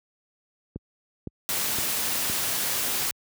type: click train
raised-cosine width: 3 ms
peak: -20 dBFS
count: 4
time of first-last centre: 0.76-2.298 s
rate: 1.95 Hz
type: noise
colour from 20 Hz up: white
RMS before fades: -27 dBFS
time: 1.49-3.11 s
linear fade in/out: 0 ms
effects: high-pass 60 Hz 12 dB/octave